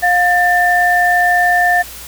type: tone pair together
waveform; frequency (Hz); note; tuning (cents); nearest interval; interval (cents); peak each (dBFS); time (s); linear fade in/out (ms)
sine; 709.6 / 1783; F5 / A6; +27 / +22; octave + major third; 1595; -12; 0.02-1.83; 20
effects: added 60 Hz sine -39 dBFS peak until 2.07 s + white hiss -32 dBFS RMS until 2.07 s